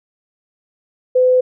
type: tone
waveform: sine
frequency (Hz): 507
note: B4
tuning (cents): +45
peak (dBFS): -9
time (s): 1.15-1.41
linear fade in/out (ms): 10
effects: none